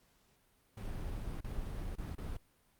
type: noise with dropouts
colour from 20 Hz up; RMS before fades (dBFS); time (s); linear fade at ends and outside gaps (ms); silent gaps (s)
brown; -40; 0.77-2.37; 5; 1.407-1.443 / 1.956-1.982 / 2.152-2.18
effects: pink hiss -71 dBFS RMS until 2.79 s + Opus 48 kbps